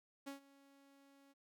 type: tone with ADSR envelope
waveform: sawtooth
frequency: 277.2 Hz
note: C#4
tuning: in tune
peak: -40 dBFS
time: 0.26-1.34 s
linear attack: 17 ms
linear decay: 120 ms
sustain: -21 dB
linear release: 28 ms
effects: none